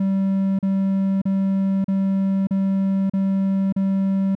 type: tone bursts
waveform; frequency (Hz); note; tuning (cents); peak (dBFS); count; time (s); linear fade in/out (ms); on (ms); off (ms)
triangle; 193.7; G3; -20; -15; 7; 0-4.352; 5; 590; 37
effects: none